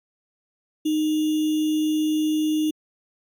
sine tone with sample-and-hold, 308.4 Hz, D#4, 15 cents flat, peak -19 dBFS, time 0.85-2.71 s, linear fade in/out 10 ms, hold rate 3150 Hz, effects AAC 64 kbps

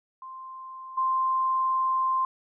sine tone with level steps, 1046.5 Hz, C6, in tune, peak -38 / -22 dBFS, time 0.22-2.25 s, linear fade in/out 2 ms, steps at 0.97 s, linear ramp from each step 10 ms, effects none

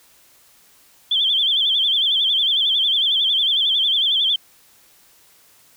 sine tone with vibrato, 3312 Hz, G#7, 5 cents flat, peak -15 dBFS, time 1.11-4.36 s, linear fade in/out 5 ms, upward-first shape sine, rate 11 Hz, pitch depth 120 cents each way, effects white hiss -53 dBFS RMS until 5.76 s

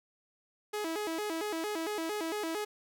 sawtooth tone with vibrato, 370 Hz, F#4, in tune, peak -29 dBFS, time 0.73-2.65 s, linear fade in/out 10 ms, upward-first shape square, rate 4.4 Hz, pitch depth 220 cents each way, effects none

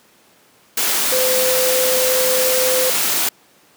sine tone in noise, 512 Hz, C5, 38 cents flat, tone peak -17 dBFS, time 1.12-2.9 s, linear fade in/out 5 ms, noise white, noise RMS -18 dBFS, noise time 0.77-3.29 s, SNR -2 dB, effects pink hiss -52 dBFS RMS until 3.76 s + high-pass 200 Hz 12 dB/octave

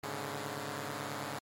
5% pulse tone cluster, 104.1 / 122.4 / 138.9 / 148.1 / 226.7 Hz, G#2 / B2 / C#3 / D3 / A#3, +5 / -15 / +4 / +15 / -48 cents, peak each -32 / -39 / -30 / -31 / -39 dBFS, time 0.03-1.39 s, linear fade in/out 5 ms, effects MP3 64 kbps

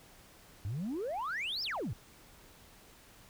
sine exponential two-way sweep, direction up then down, 90.2 to 5470 to 90.2 Hz, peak -32 dBFS, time 0.65-1.93 s, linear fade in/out 0 ms, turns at 1.63 s, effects tanh soft clip ceiling -32 dBFS + pink hiss -58 dBFS RMS until 3.29 s

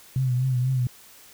sine tone with vibrato, 127.8 Hz, C3, 40 cents flat, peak -20 dBFS, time 0.16-0.87 s, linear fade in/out 2 ms, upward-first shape triangle, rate 4.1 Hz, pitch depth 72 cents each way, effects white hiss -50 dBFS RMS until 1.33 s

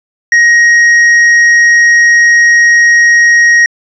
sine tone with hard clipping, 1882 Hz, A#6, 16 cents sharp, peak -4 dBFS, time 0.32-3.66 s, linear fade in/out 2 ms, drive 4 dB, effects resampled to 24000 Hz

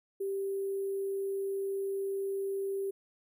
sine tone with sample-and-hold, 392 Hz, G4, in tune, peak -31 dBFS, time 0.2-2.91 s, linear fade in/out 10 ms, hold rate 11025 Hz, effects none

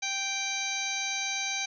harmonic tone with a mistuned harmonic, 784 Hz, G5, in tune, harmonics 1 / 2 / 3 / 4 / 5 / 6 / 7 / 8, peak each -39 / -42 / -33 / -43 / -36 / -42 / -41 / -36 dBFS, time 0.02-1.66 s, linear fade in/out 10 ms, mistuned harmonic 7, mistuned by +69 cents, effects none

